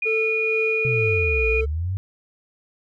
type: tone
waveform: sine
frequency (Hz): 2448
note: D#7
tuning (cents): -29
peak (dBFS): -21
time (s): 0.02-1.61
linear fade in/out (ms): 5
type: tone with tremolo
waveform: triangle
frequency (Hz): 443.5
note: A4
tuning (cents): +14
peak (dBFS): -19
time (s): 0.05-1.66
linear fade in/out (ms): 20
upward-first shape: sine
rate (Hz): 2.2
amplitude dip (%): 30
type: linear two-way sweep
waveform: sine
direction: down then up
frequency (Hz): 130.81 to 55 to 98.7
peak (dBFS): -22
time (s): 0.85-1.97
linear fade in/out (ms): 0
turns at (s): 1.48
effects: none